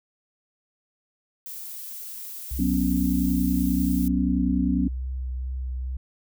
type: noise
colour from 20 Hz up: violet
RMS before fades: -37 dBFS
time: 1.46-4.08 s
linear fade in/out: 0 ms
type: tone with vibrato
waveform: sine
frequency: 63.9 Hz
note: C2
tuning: 40 cents flat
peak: -27 dBFS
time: 2.51-5.97 s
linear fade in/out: 5 ms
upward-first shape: sine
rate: 2.4 Hz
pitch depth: 19 cents each way
type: chord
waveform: sine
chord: F# suspended fourth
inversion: none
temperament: equal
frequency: 185 / 246.9 / 277.2 Hz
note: F#3 / B3 / C#4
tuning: 0 / 0 / 0 cents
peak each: -25 dBFS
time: 2.59-4.88 s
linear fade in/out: 5 ms
effects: none